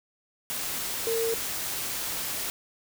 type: tone in noise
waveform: sine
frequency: 455.6 Hz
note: A#4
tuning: 40 cents flat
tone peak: -25 dBFS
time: 1.07-1.34 s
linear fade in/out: 0 ms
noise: white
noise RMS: -32 dBFS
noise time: 0.5-2.5 s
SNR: +4 dB
effects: none